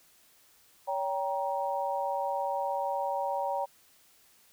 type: chord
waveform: sine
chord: G diminished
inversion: second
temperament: just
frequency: 564.5 / 784 / 940.8 Hz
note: Db5 / G5 / Bb5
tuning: +31 / 0 / +16 cents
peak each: -33 dBFS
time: 0.87-3.66 s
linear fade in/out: 20 ms
effects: white hiss -62 dBFS RMS until 4.52 s